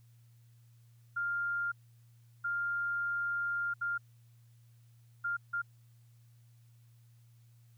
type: tone bursts at uneven times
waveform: sine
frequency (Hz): 1400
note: F6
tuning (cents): +4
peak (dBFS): -31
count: 5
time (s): 1.16-1.72 / 2.44-3.74 / 3.81-3.98 / 5.24-5.37 / 5.53-5.62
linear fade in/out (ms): 10
effects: added 117 Hz sine -58 dBFS peak until 7.77 s + white hiss -74 dBFS RMS until 7.77 s